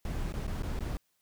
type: noise with dropouts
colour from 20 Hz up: brown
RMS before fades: -34 dBFS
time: 0.05-0.97 s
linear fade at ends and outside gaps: 1 ms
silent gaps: 0.324-0.339 / 0.468-0.478 / 0.623-0.632 / 0.791-0.806 s
effects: white hiss -75 dBFS RMS until 1.21 s